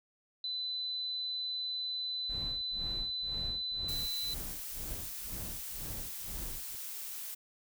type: tone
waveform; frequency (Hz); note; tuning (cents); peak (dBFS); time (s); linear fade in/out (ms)
sine; 4010; B7; +26; -34; 0.44-4.34; 2
type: noise with tremolo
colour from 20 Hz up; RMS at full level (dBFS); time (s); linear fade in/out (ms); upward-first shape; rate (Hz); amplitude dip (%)
brown; -41; 2.29-6.76; 10; sine; 2; 100
type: noise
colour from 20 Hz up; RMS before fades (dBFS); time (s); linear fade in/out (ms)
blue; -42; 3.88-7.35; 10
effects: none